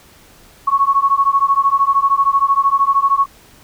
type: beating tone pair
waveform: sine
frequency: 1100 / 1113 Hz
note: C#6 / C#6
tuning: -14 / +7 cents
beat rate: 13 Hz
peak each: -14 dBFS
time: 0.67-3.26 s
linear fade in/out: 10 ms
effects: pink hiss -46 dBFS RMS until 3.63 s